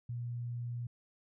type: tone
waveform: sine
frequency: 120 Hz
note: B2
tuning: 49 cents flat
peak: -36 dBFS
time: 0.09-0.87 s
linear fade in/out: 5 ms
effects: none